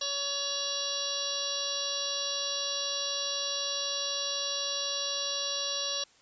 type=harmonic tone; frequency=564 Hz; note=C#5; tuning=30 cents sharp; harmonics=1 / 2 / 3 / 5 / 6 / 7 / 8 / 9 / 10; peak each=-40 / -43 / -46 / -40 / -38 / -35 / -40 / -44 / -36 dBFS; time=0.01-6.04 s; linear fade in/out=5 ms; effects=white hiss -61 dBFS RMS until 6.21 s + resampled to 16000 Hz